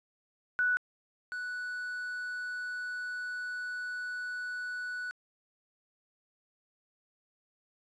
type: tone pair in turn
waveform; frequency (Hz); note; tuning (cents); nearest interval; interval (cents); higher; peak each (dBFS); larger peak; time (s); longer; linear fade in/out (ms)
sine / triangle; 1480 / 1480; F#6 / F#6; 0 / 0; unison; 0; neither; -25 / -33; first; 0.59-0.77 / 1.32-5.11; second; 0
effects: resampled to 22050 Hz + 11-bit